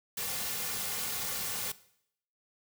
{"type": "noise with comb filter", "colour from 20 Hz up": "white", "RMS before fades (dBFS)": -35, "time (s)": [0.17, 1.72], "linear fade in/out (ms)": 5, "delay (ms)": 3.1, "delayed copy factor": -0.6, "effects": ["noise-tail reverb RT60 0.7 s tail -18 dB re dry"]}